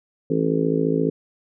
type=harmonic tone; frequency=54.5 Hz; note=A1; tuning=16 cents flat; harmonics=3 / 4 / 5 / 6 / 7 / 8 / 9; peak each=-24 / -33 / -23 / -31 / -27 / -23 / -30 dBFS; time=0.3-1.1 s; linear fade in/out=5 ms; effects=none